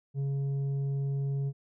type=tone with tanh clipping; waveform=sine; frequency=138.59 Hz; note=C#3; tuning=in tune; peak=-29 dBFS; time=0.14-1.53 s; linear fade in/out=50 ms; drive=5 dB; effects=none